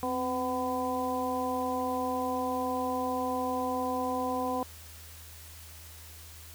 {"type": "harmonic tone with a mistuned harmonic", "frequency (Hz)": 251.9, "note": "B3", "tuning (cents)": 34, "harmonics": [1, 2, 3, 4], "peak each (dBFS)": [-34, -34, -34, -34], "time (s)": [0.03, 4.63], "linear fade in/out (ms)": 0, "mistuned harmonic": 1, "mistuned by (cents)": 49, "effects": ["added 80 Hz sine -49 dBFS peak until 6.54 s", "white hiss -50 dBFS RMS until 6.54 s"]}